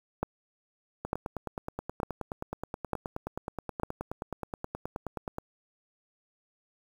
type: two click trains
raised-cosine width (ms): 1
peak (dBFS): -14 / -20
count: 5 / 42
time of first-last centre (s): 0.23-3.834 / 1.05-5.384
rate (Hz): 1.11 / 9.46
effects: 8-bit